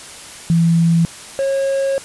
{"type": "tone pair in turn", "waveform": ["sine", "triangle"], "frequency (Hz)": [167.1, 544.8], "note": ["E3", "C#5"], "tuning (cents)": [24, -30], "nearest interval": "octave + minor sixth", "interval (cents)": 2046, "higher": "second", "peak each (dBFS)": [-10, -13], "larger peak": "first", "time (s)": [[0.5, 1.05], [1.39, 1.98]], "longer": "second", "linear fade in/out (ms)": 0, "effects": ["white hiss -35 dBFS RMS until 2.04 s", "resampled to 24000 Hz"]}